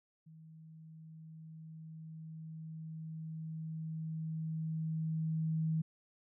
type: tone with level ramp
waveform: sine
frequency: 159.5 Hz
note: D#3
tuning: 43 cents sharp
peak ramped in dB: -53 to -30 dBFS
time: 0.26-5.82 s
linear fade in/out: 10 ms
effects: none